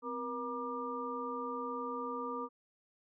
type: harmonic tone with a mistuned harmonic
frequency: 238.4 Hz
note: A#3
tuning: 39 cents sharp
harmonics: 1 / 2 / 4 / 5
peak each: -43 / -41 / -44 / -40 dBFS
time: 0.02-2.49 s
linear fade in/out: 50 ms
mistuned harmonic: 1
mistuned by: +140 cents
effects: none